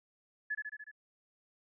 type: tone with echo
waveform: sine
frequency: 1711 Hz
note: A6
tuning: 49 cents flat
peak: -32 dBFS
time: 0.5-0.55 s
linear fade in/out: 10 ms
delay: 73 ms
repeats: 5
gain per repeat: -3 dB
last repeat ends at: 0.915 s
effects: none